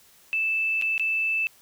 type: tone with dropouts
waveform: sine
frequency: 2637 Hz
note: E7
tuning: in tune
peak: -22 dBFS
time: 0.33-1.47 s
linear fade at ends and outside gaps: 0 ms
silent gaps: 0.814-0.822 / 0.979-0.996 s
effects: white hiss -56 dBFS RMS until 1.61 s